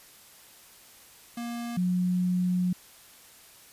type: tone pair in turn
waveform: square / sine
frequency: 236.3 / 180.56 Hz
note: A#3 / F#3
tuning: +24 / -42 cents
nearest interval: perfect fourth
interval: 466 cents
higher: first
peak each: -33 / -23 dBFS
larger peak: second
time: 1.37-1.77 / 1.77-2.73 s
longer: second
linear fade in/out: 5 ms
effects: white hiss -53 dBFS RMS until 3.72 s + resampled to 32000 Hz